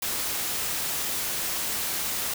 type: noise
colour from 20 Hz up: white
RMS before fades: -29 dBFS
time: 0.02-2.34 s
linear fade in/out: 5 ms
effects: none